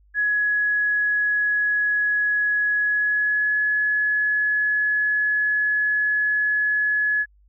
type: tone with pitch glide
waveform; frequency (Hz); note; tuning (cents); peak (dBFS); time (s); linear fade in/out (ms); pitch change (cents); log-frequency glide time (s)
sine; 1681 to 1697.6; G#6 to G#6; +20 to +38; -18; 0.14-7.26; 50; +18; 2.76-3.57
effects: added 50 Hz sine -53 dBFS peak until 7.48 s